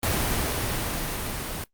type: noise with level ramp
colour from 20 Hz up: pink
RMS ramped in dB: -24 to -32 dBFS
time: 0.03-1.64 s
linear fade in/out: 2 ms
effects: noise-tail reverb RT60 0.1 s tail -18 dB re dry + Opus 32 kbps